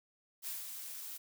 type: noise with ADSR envelope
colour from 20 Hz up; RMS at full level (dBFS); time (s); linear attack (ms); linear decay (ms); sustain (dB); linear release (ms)
blue; -40; 0.42-1.18; 51; 170; -5; 16
effects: none